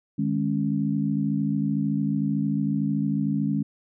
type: tone cluster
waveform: sine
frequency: 153.2 / 206.6 / 275.2 Hz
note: D#3 / G#3 / C#4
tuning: -27 / -9 / -12 cents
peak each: -27 / -25 / -27 dBFS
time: 0.18-3.63 s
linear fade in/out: 10 ms
effects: none